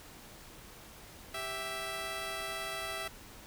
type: tone pair together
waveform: 10% pulse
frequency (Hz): 392 / 659.3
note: G4 / E5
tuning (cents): 0 / 0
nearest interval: major sixth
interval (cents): 900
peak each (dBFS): -35 / -29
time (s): 1.34-3.08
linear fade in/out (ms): 5
effects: pink hiss -52 dBFS RMS until 3.46 s